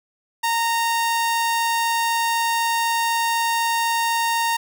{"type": "tone", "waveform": "sawtooth", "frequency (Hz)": 924, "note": "A#5", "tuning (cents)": -16, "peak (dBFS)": -15, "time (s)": [0.43, 4.57], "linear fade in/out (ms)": 10, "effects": []}